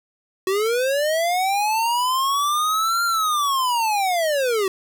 square linear two-way sweep, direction up then down, 370 to 1396.9 to 370 Hz, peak -19 dBFS, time 0.47-4.68 s, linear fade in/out 2 ms, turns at 3.04 s, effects 8-bit

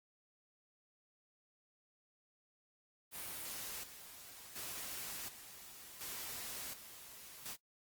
white noise with tremolo, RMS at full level -45 dBFS, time 3.11-7.57 s, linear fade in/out 50 ms, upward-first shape square, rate 0.69 Hz, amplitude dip 65%, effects noise-tail reverb RT60 0.1 s tail -18 dB re dry + Opus 32 kbps

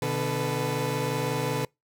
30% pulse tone cluster, 125.6 / 151 / 436.7 / 497.6 Hz, B2 / D3 / A4 / B4, +30 / +48 / -13 / +13 cents, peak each -29 dBFS, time 0.02-1.65 s, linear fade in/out 2 ms, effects noise-tail reverb RT60 0.2 s tail -26 dB re dry

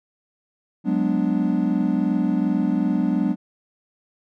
triangle chord, G# half-diminished seventh, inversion third, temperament equal, 185 / 207.7 / 246.9 / 293.7 Hz, F#3 / G#3 / B3 / D4, 0 / 0 / 0 / 0 cents, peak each -22 dBFS, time 0.84-3.36 s, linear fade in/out 50 ms, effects none

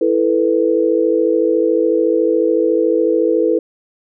sine chord, E suspended fourth, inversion none, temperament equal, 329.6 / 440 / 493.9 Hz, E4 / A4 / B4, 0 / 0 / 0 cents, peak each -16 dBFS, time 0.01-3.59 s, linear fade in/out 5 ms, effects none

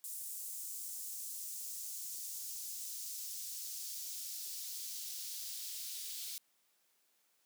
white noise with high-pass filter sweep, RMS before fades -44 dBFS, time 0.04-6.38 s, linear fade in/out 0 ms, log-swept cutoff 8200 to 3900 Hz, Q 1.4, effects white hiss -75 dBFS RMS until 7.45 s + high-pass 200 Hz 12 dB/octave

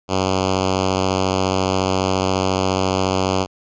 5% pulse tone with notch filter, 94.4 Hz, F#2, 35 cents sharp, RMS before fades -19 dBFS, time 0.08-3.47 s, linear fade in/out 50 ms, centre 1700 Hz, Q 1.4, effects resampled to 16000 Hz

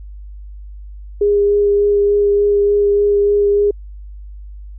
sine tone with vibrato, 408.1 Hz, G#4, 30 cents flat, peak -10 dBFS, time 1.21-3.71 s, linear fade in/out 5 ms, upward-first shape sine, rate 3.4 Hz, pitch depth 11 cents each way, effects added 50 Hz sine -30 dBFS peak until 4.78 s

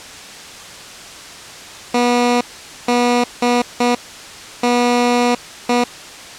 15% pulse tone bursts at uneven times, 242.9 Hz, B3, 29 cents flat, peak -6 dBFS, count 6, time 1.94-2.41 / 2.88-3.24 / 3.42-3.62 / 3.8-3.95 / 4.63-5.35 / 5.69-5.84 s, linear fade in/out 5 ms, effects white hiss -34 dBFS RMS until 6.38 s + low-pass 7000 Hz 12 dB/octave

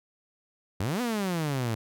sawtooth exponential two-way sweep, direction up then down, 86.2 to 252.8 to 107.9 Hz, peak -23 dBFS, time 0.8-1.75 s, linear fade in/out 5 ms, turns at 1.01 s, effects none

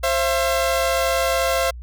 sawtooth tone pair together, 530.5 / 676 Hz, C5 / E5, +24 / +43 cents, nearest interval major third, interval 419 cents, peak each -17 dBFS, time 0.03-1.71 s, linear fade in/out 10 ms, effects added 60 Hz sine -32 dBFS peak until 1.82 s

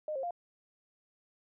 sine tone with pitch steps, 612 / 535 / 698 Hz, D#5 / C5 / F5, -29 / +38 / -1 cents, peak -33 dBFS, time 0.08-0.308 s, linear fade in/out 2 ms, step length 76 ms, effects none

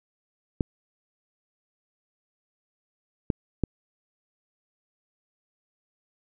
clicks, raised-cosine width 3 ms, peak -10 dBFS, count 3, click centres 0.608 / 3.302 / 3.637 s, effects none

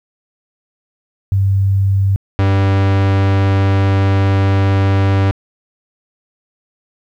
sine / 45% pulse tone pair in turn, 97.6 / 97.6 Hz, G2 / G2, -7 / -7 cents, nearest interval unison, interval 0 cents, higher neither, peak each -10 dBFS, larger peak neither, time 1.32-2.16 / 2.39-5.31 s, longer second, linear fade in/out 0 ms, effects low-pass 3000 Hz 12 dB/octave + 8-bit

